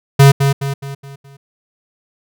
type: tone with echo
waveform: square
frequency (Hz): 138.59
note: C#3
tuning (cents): 0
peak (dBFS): -4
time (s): 0.19-0.32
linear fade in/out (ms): 10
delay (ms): 210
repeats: 5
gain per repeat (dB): -7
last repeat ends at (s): 1.37
effects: none